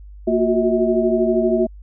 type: tone cluster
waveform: sine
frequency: 230.8 / 357.8 / 370.4 / 643 Hz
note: A#3 / F4 / F#4 / E5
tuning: -17 / +42 / +2 / -43 cents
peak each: -20 dBFS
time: 0.27-1.67 s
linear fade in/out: 10 ms
effects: added 50 Hz sine -36 dBFS peak until 1.82 s